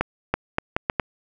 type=accelerating click train; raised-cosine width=0.5 ms; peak=-5 dBFS; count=6; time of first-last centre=0.01-0.998 s; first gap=330 ms; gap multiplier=0.74; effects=none